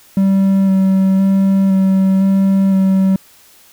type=tone with vibrato; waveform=triangle; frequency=192.6 Hz; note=G3; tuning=30 cents flat; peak=-7 dBFS; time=0.17-3.16 s; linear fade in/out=2 ms; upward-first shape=square; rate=0.98 Hz; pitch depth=12 cents each way; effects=white hiss -46 dBFS RMS until 3.72 s